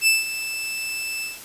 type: tone with ADSR envelope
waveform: sawtooth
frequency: 2640 Hz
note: E7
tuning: 2 cents sharp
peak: -10 dBFS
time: 0.01-1.4 s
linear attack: 59 ms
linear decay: 170 ms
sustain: -13 dB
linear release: 170 ms
effects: white hiss -40 dBFS RMS until 1.44 s + resampled to 32000 Hz